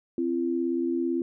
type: tone pair together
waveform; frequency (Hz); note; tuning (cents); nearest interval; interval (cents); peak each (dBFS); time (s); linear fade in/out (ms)
sine; 261.6 / 339.5; C4 / F4; 0 / -49; perfect fourth; 451; -28 / -26; 0.18-1.22; 2
effects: none